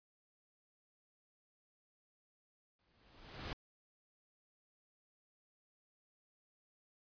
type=noise with exponential growth; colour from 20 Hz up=pink; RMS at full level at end=-41 dBFS; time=2.79-3.53 s; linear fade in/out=1 ms; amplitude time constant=160 ms; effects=resampled to 11025 Hz